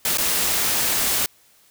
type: noise with dropouts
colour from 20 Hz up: white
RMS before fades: -21 dBFS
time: 0.05-1.26 s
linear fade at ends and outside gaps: 2 ms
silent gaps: 0.173-0.183 s
effects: white hiss -56 dBFS RMS until 1.7 s